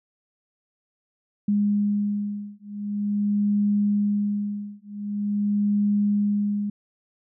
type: beating tone pair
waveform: sine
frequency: 205.1 / 205.55 Hz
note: G#3 / G#3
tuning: -21 / -18 cents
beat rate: 0.45 Hz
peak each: -24 dBFS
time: 1.48-6.7 s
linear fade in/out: 5 ms
effects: none